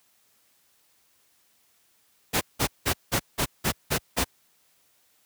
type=noise bursts; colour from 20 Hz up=pink; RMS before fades=-23 dBFS; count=8; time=2.33-4.246 s; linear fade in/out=20 ms; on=82 ms; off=180 ms; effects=white hiss -65 dBFS RMS until 5.25 s + high-pass 60 Hz 12 dB/octave